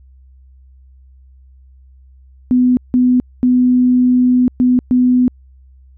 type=tone bursts at uneven times; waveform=sine; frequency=250 Hz; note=B3; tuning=21 cents sharp; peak=-8 dBFS; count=5; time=2.51-2.77 / 2.94-3.2 / 3.43-4.48 / 4.6-4.79 / 4.91-5.28 s; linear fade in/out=0 ms; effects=added 65 Hz sine -41 dBFS peak until 5.97 s